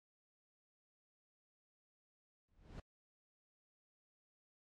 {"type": "noise with exponential growth", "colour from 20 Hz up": "brown", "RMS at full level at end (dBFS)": -43, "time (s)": [2.48, 2.8], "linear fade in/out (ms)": 5, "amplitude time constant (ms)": 69, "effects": ["low-pass 6000 Hz 12 dB/octave", "AAC 64 kbps"]}